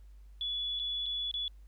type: tone with dropouts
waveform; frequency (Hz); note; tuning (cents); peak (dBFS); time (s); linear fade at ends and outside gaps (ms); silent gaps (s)
sine; 3419; G#7; +50; -32; 0.41-1.48; 1; 0.792-0.797 / 1.059-1.063 / 1.313-1.34
effects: added 50 Hz sine -50 dBFS peak until 1.67 s + pink hiss -74 dBFS RMS until 1.67 s